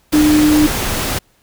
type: tone in noise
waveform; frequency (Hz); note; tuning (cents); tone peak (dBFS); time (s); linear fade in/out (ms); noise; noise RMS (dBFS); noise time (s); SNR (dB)
sine; 302.3; D#4; -50; -8; 0.13-0.67; 10; pink; -19; 0.12-1.19; +8
effects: pink hiss -56 dBFS RMS until 1.42 s